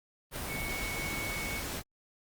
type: tone in noise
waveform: sine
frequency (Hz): 2217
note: C#7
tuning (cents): 0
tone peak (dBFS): -37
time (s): 0.47-1.63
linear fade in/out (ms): 50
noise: pink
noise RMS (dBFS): -37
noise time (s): 0.31-1.83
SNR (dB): -3
effects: Opus 32 kbps